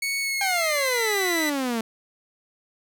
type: tone with pitch glide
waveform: sawtooth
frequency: 2217 to 1986.6 Hz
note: C#7 to B6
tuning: 0 to +10 cents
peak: -21 dBFS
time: 0.02-1.5 s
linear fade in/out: 5 ms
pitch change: -190 cents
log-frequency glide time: 0.2-1.11 s
type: exponential sweep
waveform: sawtooth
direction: down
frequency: 805 to 220 Hz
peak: -20 dBFS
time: 0.41-1.81 s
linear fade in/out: 2 ms
effects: none